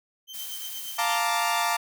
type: tone with tremolo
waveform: 35% pulse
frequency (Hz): 3115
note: G7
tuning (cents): -12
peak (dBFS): -33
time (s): 0.27-1.22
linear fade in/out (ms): 50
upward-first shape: triangle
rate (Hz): 8.5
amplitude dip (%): 85
type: noise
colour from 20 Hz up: blue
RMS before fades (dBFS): -37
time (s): 0.33-0.99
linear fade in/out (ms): 20
type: chord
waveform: sawtooth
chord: Bb major seventh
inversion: second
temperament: equal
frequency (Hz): 698.5 / 880 / 932.3 / 1174.7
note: F5 / A5 / Bb5 / D6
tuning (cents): 0 / 0 / 0 / 0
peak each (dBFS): -25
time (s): 0.98-1.77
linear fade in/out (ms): 10
effects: none